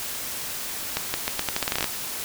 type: accelerating click train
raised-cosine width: 0.2 ms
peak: -6 dBFS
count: 14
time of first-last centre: 0.97-1.843 s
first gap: 170 ms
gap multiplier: 0.82
effects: white hiss -32 dBFS RMS until 2.24 s